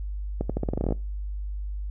accelerating click train, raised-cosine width 2 ms, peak -13 dBFS, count 13, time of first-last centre 0.41-0.924 s, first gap 86 ms, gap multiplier 0.86, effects noise-tail reverb RT60 0.3 s tail -23 dB re dry + added 50 Hz sine -29 dBFS peak until 1.9 s

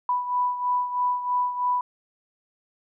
sine beating tone pair, 987.8 / 990.9 Hz, B5 / B5, 0 / +5 cents, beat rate 3.1 Hz, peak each -23 / -29 dBFS, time 0.09-1.81 s, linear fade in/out 2 ms, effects none

